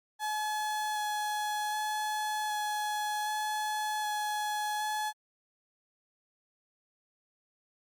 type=tone with vibrato; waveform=35% pulse; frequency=848 Hz; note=G#5; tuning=36 cents sharp; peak=-29 dBFS; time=0.19-5.13 s; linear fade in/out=50 ms; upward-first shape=square; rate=0.65 Hz; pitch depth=9 cents each way; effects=Opus 48 kbps